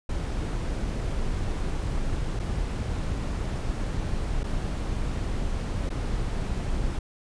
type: noise with dropouts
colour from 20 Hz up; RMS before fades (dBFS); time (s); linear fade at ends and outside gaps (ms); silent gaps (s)
brown; -28; 0.09-6.99; 5; 2.393-2.396 / 4.434-4.439 / 5.893-5.901
effects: resampled to 22050 Hz